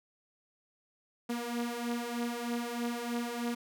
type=beating tone pair; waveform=sawtooth; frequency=235.8 / 239 Hz; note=A#3 / A#3; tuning=+20 / +43 cents; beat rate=3.2 Hz; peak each=-34 / -31 dBFS; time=1.29-3.55 s; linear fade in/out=10 ms; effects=none